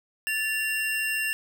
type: tone pair together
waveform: square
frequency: 1749.7 / 2763 Hz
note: A6 / F7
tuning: -10 / -19 cents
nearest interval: minor sixth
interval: 791 cents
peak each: -30 / -28 dBFS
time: 0.27-1.33 s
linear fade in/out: 0 ms
effects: none